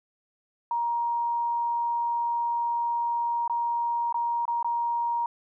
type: tone with dropouts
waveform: sine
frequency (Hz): 942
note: A#5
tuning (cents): +18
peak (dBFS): -24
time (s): 0.71-5.26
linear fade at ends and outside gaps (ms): 2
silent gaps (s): 3.478-3.497 / 4.126-4.143 / 4.454-4.479 / 4.628-4.645
effects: none